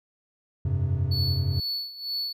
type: chord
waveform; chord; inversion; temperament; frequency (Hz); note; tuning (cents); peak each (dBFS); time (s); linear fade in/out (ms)
triangle; F suspended second; none; equal with one note detuned; 87.31 / 98 / 132.56; F2 / G2 / C3; 0 / 0 / +23; -25; 0.65-1.6; 5
type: tone with tremolo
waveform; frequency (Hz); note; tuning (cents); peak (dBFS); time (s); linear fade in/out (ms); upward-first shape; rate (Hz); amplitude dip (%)
triangle; 4435; C#8; 0; -25; 1.11-2.33; 10; sine; 2.1; 80
effects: tanh soft clip ceiling -10 dBFS